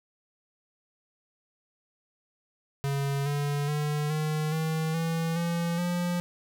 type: tone with pitch steps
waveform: square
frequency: 139.5 / 144.17 / 149 / 153.98 / 159.14 / 164.46 / 169.97 / 175.66 Hz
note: C#3 / D3 / D3 / D#3 / D#3 / E3 / F3 / F3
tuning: +11 / -32 / +25 / -18 / +39 / -4 / -47 / +10 cents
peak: -27 dBFS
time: 2.84-6.2 s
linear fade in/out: 0 ms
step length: 420 ms
effects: none